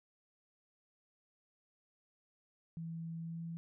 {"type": "tone with pitch glide", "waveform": "sine", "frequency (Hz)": [164.81, 166.53], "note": ["E3", "E3"], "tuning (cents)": [0, 18], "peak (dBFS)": -40, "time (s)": [2.77, 3.57], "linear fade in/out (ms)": 0, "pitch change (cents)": 18, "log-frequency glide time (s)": [3.19, 3.43], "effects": []}